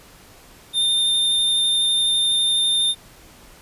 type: tone with vibrato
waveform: square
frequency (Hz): 3618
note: A7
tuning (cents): +48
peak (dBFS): -17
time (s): 0.73-2.95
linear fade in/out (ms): 50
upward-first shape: triangle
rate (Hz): 12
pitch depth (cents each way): 9
effects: pink hiss -47 dBFS RMS until 3.61 s + resampled to 32000 Hz

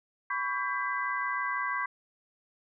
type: tone cluster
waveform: sine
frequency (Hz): 1000 / 1126 / 1591 / 2001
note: B5 / C#6 / G6 / B6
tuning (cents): +21 / +27 / +25 / +22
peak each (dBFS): -36 / -33 / -34 / -35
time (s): 0.3-1.86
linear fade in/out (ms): 5
effects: none

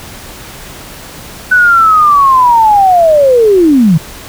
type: linear sweep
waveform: sine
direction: down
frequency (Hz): 1504 to 147.4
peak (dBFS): -3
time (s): 1.51-3.98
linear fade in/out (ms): 10
effects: pink hiss -29 dBFS RMS until 4.28 s

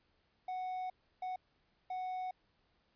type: tone bursts at uneven times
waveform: triangle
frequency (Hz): 740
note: F#5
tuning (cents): 0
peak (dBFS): -35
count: 3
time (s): 0.48-0.9 / 1.22-1.36 / 1.9-2.31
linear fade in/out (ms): 5
effects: pink hiss -75 dBFS RMS until 2.95 s + resampled to 11025 Hz

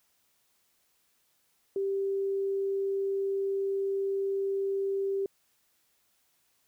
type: tone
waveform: sine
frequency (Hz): 392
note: G4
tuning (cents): 0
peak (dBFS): -27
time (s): 1.76-5.26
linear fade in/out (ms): 2
effects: white hiss -71 dBFS RMS until 6.67 s

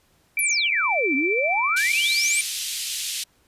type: tone with tremolo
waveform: sine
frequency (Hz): 2335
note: D7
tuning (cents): -11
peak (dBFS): -20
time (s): 0.37-2.41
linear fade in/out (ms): 2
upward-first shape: sine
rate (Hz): 15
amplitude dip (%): 30
type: exponential two-way sweep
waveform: sine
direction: down then up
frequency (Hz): 11840 to 257.5 to 9240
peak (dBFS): -22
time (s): 0.39-2.41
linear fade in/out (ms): 0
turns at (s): 1.15
type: band-pass noise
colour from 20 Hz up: pink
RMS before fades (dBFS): -29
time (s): 1.76-3.24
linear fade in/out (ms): 10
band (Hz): 2900 to 12000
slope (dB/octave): 24
effects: pink hiss -62 dBFS RMS until 3.47 s + resampled to 32000 Hz

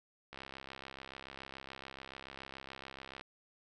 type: click train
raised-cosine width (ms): 0.3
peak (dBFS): -30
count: 194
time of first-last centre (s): 0.33-3.211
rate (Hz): 67
effects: none

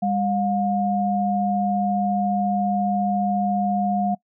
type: tone pair together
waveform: sine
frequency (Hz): 200.5 / 713.9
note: G3 / F5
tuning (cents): +39 / +38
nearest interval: octave + minor seventh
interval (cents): 2199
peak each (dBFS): -22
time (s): 0.02-4.15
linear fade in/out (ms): 10
effects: noise-tail reverb RT60 0.1 s tail -22 dB re dry

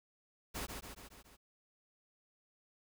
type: noise with echo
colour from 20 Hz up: pink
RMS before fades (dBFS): -41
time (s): 0.54-0.67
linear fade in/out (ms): 20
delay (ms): 140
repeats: 5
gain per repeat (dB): -4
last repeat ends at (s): 1.37
effects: none

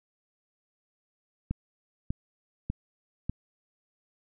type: click train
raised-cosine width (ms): 5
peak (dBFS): -17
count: 4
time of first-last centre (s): 1.51-3.296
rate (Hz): 1.68
effects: none

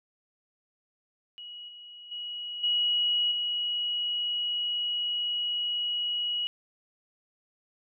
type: tone with level steps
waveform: sine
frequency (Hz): 2911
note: F#7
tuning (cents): -29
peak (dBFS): -40 / -44 / -34 / -23 / -27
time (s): 1.38-6.47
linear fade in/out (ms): 0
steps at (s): 1.68 / 2.11 / 2.63 / 3.31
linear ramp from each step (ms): 10
effects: none

